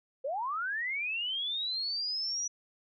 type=linear sweep; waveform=sine; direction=up; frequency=498.6 to 5880 Hz; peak=-31 dBFS; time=0.24-2.48 s; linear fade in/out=10 ms; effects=none